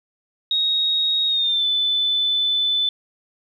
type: tone with pitch glide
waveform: sine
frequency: 3762 to 3510 Hz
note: A#7 to A7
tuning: +15 to -5 cents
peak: -17 dBFS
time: 0.51-2.89 s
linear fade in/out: 2 ms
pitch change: -120 cents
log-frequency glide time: 1.27-1.65 s
effects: 9-bit